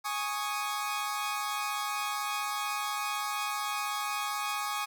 sawtooth chord, Ab suspended fourth, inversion none, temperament equal, 830.6 / 1108.7 / 1244.5 Hz, Ab5 / Db6 / Eb6, 0 / 0 / 0 cents, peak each -32 dBFS, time 0.04-4.86 s, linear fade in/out 20 ms, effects none

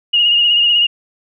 sine tone with vibrato, 2857 Hz, F7, 39 cents sharp, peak -9 dBFS, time 0.13-0.87 s, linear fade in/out 10 ms, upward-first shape triangle, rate 16 Hz, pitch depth 42 cents each way, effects none

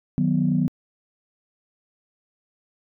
sine chord, B major, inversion first, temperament equal, 155.56 / 185 / 246.9 Hz, D#3 / F#3 / B3, 0 / 0 / 0 cents, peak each -22 dBFS, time 0.18-0.68 s, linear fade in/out 0 ms, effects tanh soft clip ceiling -9 dBFS

